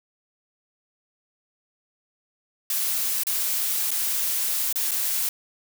blue noise with dropouts, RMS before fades -25 dBFS, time 2.7-5.29 s, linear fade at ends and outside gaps 2 ms, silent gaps 3.235-3.268 / 3.907-3.914 / 4.727-4.757 / 4.911-4.916 s, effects none

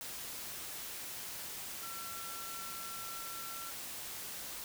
sine tone in noise, 1350 Hz, E6, 41 cents sharp, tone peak -47 dBFS, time 1.83-3.7 s, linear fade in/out 0 ms, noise white, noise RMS -44 dBFS, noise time 0.01-4.64 s, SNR -6 dB, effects none

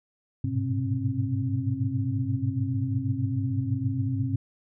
sine tone cluster, 101.1 / 107.5 / 122.1 / 130 / 268.1 Hz, G#2 / A2 / B2 / C3 / C4, -46 / -40 / -19 / -11 / +42 cents, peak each -31 dBFS, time 0.44-4.36 s, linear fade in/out 5 ms, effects none

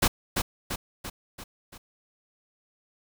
pink noise with echo, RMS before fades -21 dBFS, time 0.02-0.08 s, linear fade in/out 10 ms, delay 340 ms, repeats 5, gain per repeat -5 dB, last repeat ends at 1.78 s, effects none

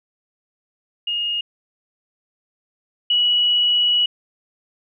sine tone pair in turn, 2854 / 2929 Hz, F7 / F#7, +37 / -18 cents, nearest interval unison, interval 45 cents, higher second, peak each -20 / -14 dBFS, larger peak second, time 1.07-1.41 / 3.1-4.06 s, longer second, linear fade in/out 5 ms, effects none

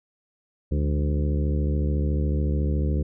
harmonic tone with a mistuned harmonic, 73.9 Hz, D2, 11 cents sharp, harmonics 1 / 2 / 3 / 4 / 5 / 6 / 7, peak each -22 / -28 / -32 / -34 / -36 / -38 / -39 dBFS, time 0.71-3.03 s, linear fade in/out 10 ms, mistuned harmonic 3, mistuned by -75 cents, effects none

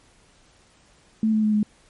sine tone with pitch steps, 219.4 / 216.4 / 213.4 / 210.5 Hz, A3 / A3 / G#3 / G#3, -5 / -29 / +47 / +24 cents, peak -17 dBFS, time 1.23-1.63 s, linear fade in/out 2 ms, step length 100 ms, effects pink hiss -57 dBFS RMS until 1.89 s + MP3 48 kbps

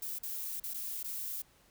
violet noise with dropouts, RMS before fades -39 dBFS, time 0.02-1.42 s, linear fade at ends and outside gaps 5 ms, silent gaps 0.187-0.231 / 0.6-0.637 / 0.737-0.742 / 1.031-1.042 s, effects pink hiss -65 dBFS RMS until 1.7 s

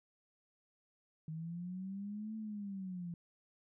sine linear two-way sweep, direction up then down, 155.56 to 220.7 to 168.8 Hz, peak -40 dBFS, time 1.28-3.14 s, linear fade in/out 2 ms, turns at 2.36 s, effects none

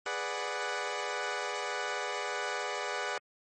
15% pulse chord, G# half-diminished seventh, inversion none, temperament equal, 415.3 / 493.9 / 587.3 / 740 Hz, G#4 / B4 / D5 / F#5, 0 / 0 / 0 / 0 cents, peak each -32 dBFS, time 0.06-3.18 s, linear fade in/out 2 ms, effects low-pass 8000 Hz 12 dB/octave + MP3 32 kbps

